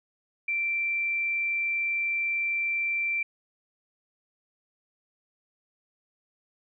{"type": "tone", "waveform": "sine", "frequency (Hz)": 2349, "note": "D7", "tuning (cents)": 0, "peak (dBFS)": -25, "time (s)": [0.48, 3.23], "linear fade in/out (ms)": 5, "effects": []}